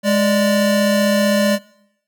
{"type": "tone pair together", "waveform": "square", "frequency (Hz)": [207.7, 587.5], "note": ["G#3", "D5"], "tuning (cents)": [0, 1], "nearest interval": "octave + tritone", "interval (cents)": 1801, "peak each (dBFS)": [-16, -17], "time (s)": [0.03, 1.59], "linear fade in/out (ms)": 50, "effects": ["noise-tail reverb RT60 0.8 s tail -22 dB re dry"]}